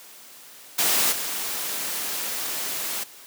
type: noise with level steps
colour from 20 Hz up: white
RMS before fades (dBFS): -21 / -29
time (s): 0.78-3.04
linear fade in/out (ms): 10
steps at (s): 1.11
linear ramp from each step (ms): 20
effects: white hiss -46 dBFS RMS until 3.26 s + high-pass 200 Hz 12 dB/octave